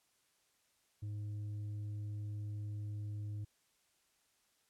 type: tone with tanh clipping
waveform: sine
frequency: 104.2 Hz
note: G#2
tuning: 6 cents sharp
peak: -40 dBFS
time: 1.02-3.45 s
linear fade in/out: 10 ms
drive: 4 dB
effects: white hiss -75 dBFS RMS until 4.69 s + low-pass 11000 Hz 12 dB/octave